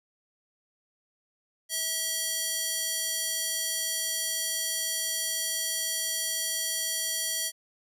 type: tone with high-pass filter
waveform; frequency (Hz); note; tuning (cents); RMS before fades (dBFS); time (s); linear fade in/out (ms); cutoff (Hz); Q
square; 647; E5; -32; -30; 1.69-7.52; 50; 4200; 0.54
effects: resampled to 32000 Hz